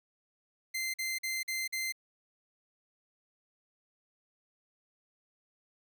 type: tone bursts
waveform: sawtooth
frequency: 2079 Hz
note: C7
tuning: 12 cents flat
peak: -29 dBFS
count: 5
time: 0.74-1.924 s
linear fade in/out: 10 ms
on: 200 ms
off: 46 ms
effects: none